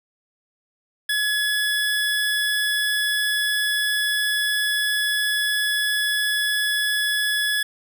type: tone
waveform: 25% pulse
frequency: 1697 Hz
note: G#6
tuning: 37 cents sharp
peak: -16 dBFS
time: 1.09-7.63 s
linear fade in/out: 5 ms
effects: none